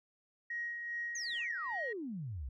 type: tone with tremolo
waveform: sine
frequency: 1887 Hz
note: A#6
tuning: 21 cents sharp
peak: -35 dBFS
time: 0.5-1.93 s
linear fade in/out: 5 ms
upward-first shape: sine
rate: 2.5 Hz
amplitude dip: 40%
type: exponential sweep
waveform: sine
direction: down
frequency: 6670 to 58.27 Hz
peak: -38 dBFS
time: 1.15-2.49 s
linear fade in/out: 5 ms
effects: tanh soft clip ceiling -28 dBFS